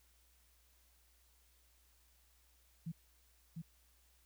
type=tone with echo; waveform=sine; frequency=164.81 Hz; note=E3; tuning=in tune; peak=-39 dBFS; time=2.86-2.92 s; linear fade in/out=10 ms; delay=700 ms; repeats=1; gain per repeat=-3 dB; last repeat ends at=3.62 s; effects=added 60 Hz sine -70 dBFS peak until 4.25 s + white hiss -72 dBFS RMS until 4.25 s